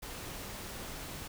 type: noise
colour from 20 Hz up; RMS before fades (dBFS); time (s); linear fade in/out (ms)
pink; -43; 0.02-1.28; 10
effects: none